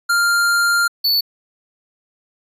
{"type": "tone pair in turn", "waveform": "square", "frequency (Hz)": [1396.9, 4464], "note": ["F6", "C#8"], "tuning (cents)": [0, 11], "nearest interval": "octave + minor sixth", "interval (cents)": 2011, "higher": "second", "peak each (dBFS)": -14, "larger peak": "neither", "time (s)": [[0.09, 0.88], [1.04, 1.21]], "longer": "first", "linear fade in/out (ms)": 10, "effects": ["resampled to 32000 Hz"]}